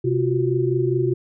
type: tone cluster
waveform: sine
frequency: 129.1 / 348.8 / 373.7 Hz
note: C3 / F4 / F#4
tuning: -23 / -2 / +17 cents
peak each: -22 dBFS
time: 0.04-1.14 s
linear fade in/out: 10 ms
effects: none